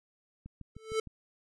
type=click train; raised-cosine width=5 ms; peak=-33 dBFS; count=5; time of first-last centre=0.46-1.073 s; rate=6.53 Hz
type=tone with exponential growth; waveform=square; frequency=440 Hz; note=A4; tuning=in tune; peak=-26 dBFS; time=0.75-1 s; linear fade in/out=5 ms; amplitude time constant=53 ms
effects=resampled to 22050 Hz